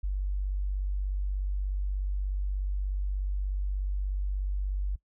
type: tone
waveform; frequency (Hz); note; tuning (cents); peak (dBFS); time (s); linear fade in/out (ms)
sine; 48.34; G1; -23; -27; 0.03-4.96; 10
effects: noise-tail reverb RT60 0.1 s tail -21 dB re dry